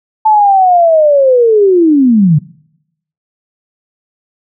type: linear sweep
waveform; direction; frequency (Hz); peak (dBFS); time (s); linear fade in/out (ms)
sine; down; 880 to 140; -4; 0.25-2.39; 10
effects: noise-tail reverb RT60 0.8 s tail -23 dB re dry